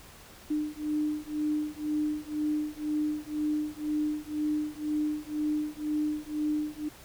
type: beating tone pair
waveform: sine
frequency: 301 / 303 Hz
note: D4 / D#4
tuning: +43 / -46 cents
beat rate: 2 Hz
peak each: -31 dBFS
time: 0.5-6.89 s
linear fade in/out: 10 ms
effects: pink hiss -51 dBFS RMS until 7.04 s